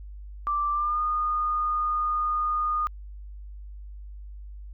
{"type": "tone with pitch glide", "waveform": "sine", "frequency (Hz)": [1174.7, 1225.3], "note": ["D6", "D#6"], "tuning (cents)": [0, -27], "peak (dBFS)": -23, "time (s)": [0.47, 2.87], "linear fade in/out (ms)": 0, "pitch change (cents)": 73, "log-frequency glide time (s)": [0.72, 1.01], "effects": ["added 50 Hz sine -38 dBFS peak until 4.73 s"]}